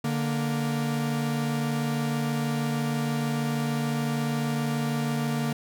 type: tone pair together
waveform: 45% pulse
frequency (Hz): 146.83 / 233.3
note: D3 / A#3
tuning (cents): 0 / +2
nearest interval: minor sixth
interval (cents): 802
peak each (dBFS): -28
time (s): 0.04-5.53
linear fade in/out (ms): 5
effects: none